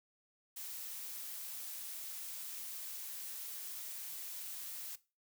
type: noise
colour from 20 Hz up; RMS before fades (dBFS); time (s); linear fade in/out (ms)
blue; -45; 0.56-4.96; 10
effects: noise-tail reverb RT60 0.3 s tail -18 dB re dry

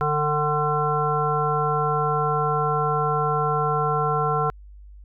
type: harmonic tone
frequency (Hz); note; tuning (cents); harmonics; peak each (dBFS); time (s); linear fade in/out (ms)
150; D3; +37; 1 / 3 / 5 / 7 / 9; -26 / -26 / -26 / -26 / -26; 0.01-4.5; 0
effects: added 50 Hz sine -41 dBFS peak until 5.04 s

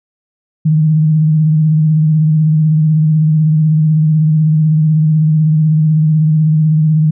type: tone with vibrato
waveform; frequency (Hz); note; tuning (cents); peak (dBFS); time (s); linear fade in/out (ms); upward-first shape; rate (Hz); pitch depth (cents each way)
sine; 155.56; D#3; 0; -7; 0.65-7.11; 10; triangle; 16; 49
effects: none

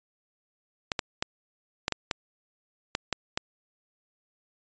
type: clicks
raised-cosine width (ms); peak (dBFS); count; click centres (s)
0.2; -9; 9; 0.918 / 0.992 / 1.225 / 1.881 / 1.923 / 2.112 / 2.951 / 3.127 / 3.375
effects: resampled to 16000 Hz

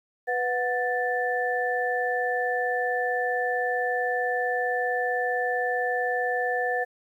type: tone cluster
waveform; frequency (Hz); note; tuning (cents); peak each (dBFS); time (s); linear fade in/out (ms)
sine; 495.5 / 731 / 1762; B4 / F#5 / A6; +6 / -21 / +2; -28; 0.27-6.85; 20
effects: 10-bit

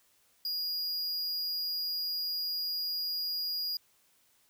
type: tone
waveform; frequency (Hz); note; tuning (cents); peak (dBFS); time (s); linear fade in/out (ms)
square; 4865; D#8; -40; -32; 0.45-3.77; 2
effects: white hiss -68 dBFS RMS until 4.49 s

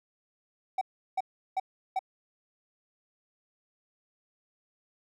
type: tone bursts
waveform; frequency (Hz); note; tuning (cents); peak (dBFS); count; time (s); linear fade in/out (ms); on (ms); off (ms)
triangle; 760; F#5; +46; -24; 4; 0.78-1.992; 5; 33; 360
effects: none

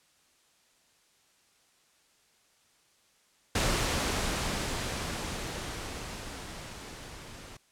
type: noise with level ramp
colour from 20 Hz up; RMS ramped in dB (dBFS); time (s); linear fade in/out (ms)
pink; -27 to -47; 3.55-7.57; 5
effects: white hiss -66 dBFS RMS until 7.71 s + low-pass 9000 Hz 12 dB/octave

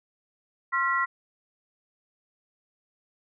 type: tone cluster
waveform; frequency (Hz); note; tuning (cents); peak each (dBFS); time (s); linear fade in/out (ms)
sine; 1060 / 1376 / 1941; C6 / F6 / B6; +22 / -26 / -31; -27; 0.72-1.06; 20
effects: none

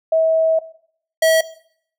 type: tone pair in turn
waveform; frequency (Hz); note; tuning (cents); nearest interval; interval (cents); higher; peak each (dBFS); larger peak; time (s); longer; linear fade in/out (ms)
sine / square; 645 / 645; E5 / E5; -38 / -38; unison; 0; neither; -12; neither; 0.12-0.59 / 1.22-1.41; first; 5
effects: noise-tail reverb RT60 0.6 s tail -17 dB re dry

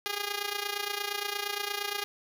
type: tone with amplitude modulation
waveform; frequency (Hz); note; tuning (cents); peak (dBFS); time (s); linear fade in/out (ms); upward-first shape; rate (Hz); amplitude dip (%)
5% pulse; 408.5; G#4; -29; -17; 0.06-2.04; 0; sine; 28.6; 75
effects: none

